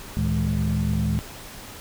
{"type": "tone cluster", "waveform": "sine", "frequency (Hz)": [73.2, 112.7, 159.7, 209.5], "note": ["D2", "A2", "D#3", "G#3"], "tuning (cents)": [-5, 42, 45, 15], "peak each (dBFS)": -25, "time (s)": [0.17, 1.19], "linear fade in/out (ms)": 0, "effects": ["tanh soft clip ceiling -14 dBFS", "pink hiss -40 dBFS RMS until 1.8 s"]}